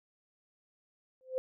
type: tone with exponential growth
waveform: sine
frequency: 517 Hz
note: C5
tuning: 21 cents flat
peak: -26 dBFS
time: 1.21-1.38 s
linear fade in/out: 0 ms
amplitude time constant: 36 ms
effects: none